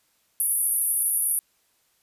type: band-pass noise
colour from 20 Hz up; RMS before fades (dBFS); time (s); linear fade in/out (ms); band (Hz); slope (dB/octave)
white; -24; 0.4-1.39; 0; 9700 to 12000; 96
effects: white hiss -67 dBFS RMS until 2.02 s + resampled to 32000 Hz